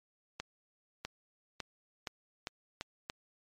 accelerating click train, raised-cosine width 0.2 ms, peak -20 dBFS, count 7, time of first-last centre 0.4-3.099 s, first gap 650 ms, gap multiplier 0.85, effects MP3 64 kbps

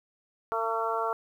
harmonic tone, 225.9 Hz, A3, 46 cents sharp, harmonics 2 / 3 / 4 / 5 / 6, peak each -33 / -33 / -33 / -33 / -33 dBFS, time 0.52-1.13 s, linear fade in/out 0 ms, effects 10-bit

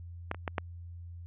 clicks, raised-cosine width 0.5 ms, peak -16 / -27 / -17 / -14 dBFS, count 4, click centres 0.314 / 0.346 / 0.478 / 0.582 s, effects added 86 Hz sine -42 dBFS peak until 1.26 s + resampled to 8000 Hz

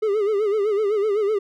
triangle tone with vibrato, 416.3 Hz, G#4, 4 cents sharp, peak -16 dBFS, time 0.02-1.39 s, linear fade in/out 10 ms, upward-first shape sine, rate 7.9 Hz, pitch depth 100 cents each way, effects none

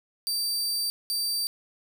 sawtooth tone bursts at uneven times, 4657 Hz, D8, 15 cents flat, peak -23 dBFS, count 2, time 0.27-0.9 / 1.1-1.47 s, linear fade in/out 0 ms, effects none

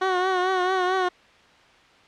15% pulse tone with vibrato, 370 Hz, F#4, in tune, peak -14 dBFS, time 0.01-1.09 s, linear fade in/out 10 ms, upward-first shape triangle, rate 4.5 Hz, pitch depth 59 cents each way, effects white hiss -53 dBFS RMS until 2.07 s + low-pass 3000 Hz 12 dB/octave

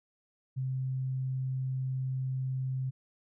sine tone, 130.81 Hz, C3, in tune, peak -30 dBFS, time 0.56-2.91 s, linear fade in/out 20 ms, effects none

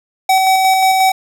square tone with tremolo, 760 Hz, F#5, 46 cents sharp, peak -9 dBFS, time 0.29-1.12 s, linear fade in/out 5 ms, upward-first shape square, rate 5.6 Hz, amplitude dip 25%, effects none

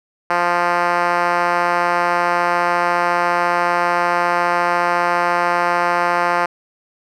5% pulse tone with band-pass filter, 174.61 Hz, F3, in tune, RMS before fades -17 dBFS, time 0.3-6.46 s, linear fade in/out 5 ms, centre 900 Hz, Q 0.97, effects none

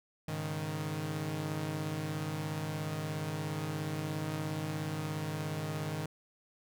sawtooth chord, Ab suspended fourth, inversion none, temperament equal, 103.83 / 138.59 / 155.56 Hz, Ab2 / Db3 / Eb3, 0 / 0 / 0 cents, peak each -38 / -38 / -32 dBFS, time 0.28-6.06 s, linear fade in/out 5 ms, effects none

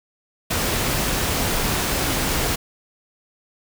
pink noise, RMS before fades -22 dBFS, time 0.5-2.56 s, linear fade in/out 10 ms, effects none

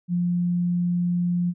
sine tone, 175.7 Hz, F3, 11 cents sharp, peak -20 dBFS, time 0.08-1.54 s, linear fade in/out 50 ms, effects none

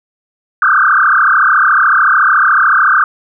sine tone with frequency modulation, 1375 Hz, F6, 27 cents flat, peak -6 dBFS, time 0.62-3.04 s, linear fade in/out 2 ms, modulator 33.8 Hz, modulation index 6.2, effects none

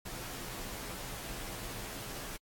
pink noise with comb filter, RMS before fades -42 dBFS, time 0.05-2.37 s, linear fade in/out 10 ms, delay 13 ms, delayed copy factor -0.65, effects AAC 64 kbps

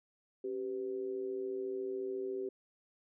sine tone with amplitude modulation, 387.2 Hz, G4, 21 cents flat, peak -32 dBFS, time 0.44-2.49 s, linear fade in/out 5 ms, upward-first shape sine, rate 114 Hz, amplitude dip 70%, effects none

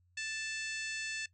harmonic tone with a mistuned harmonic, 880 Hz, A5, in tune, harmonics 2 / 3 / 4 / 5 / 6 / 7 / 8 / 9, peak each -41 / -41 / -48 / -47 / -51 / -50 / -50 / -52 dBFS, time 0.17-1.26 s, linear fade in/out 5 ms, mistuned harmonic 9, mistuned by +16 cents, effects noise-tail reverb RT60 0.1 s tail -18 dB re dry + added 89 Hz sine -67 dBFS peak until 1.33 s

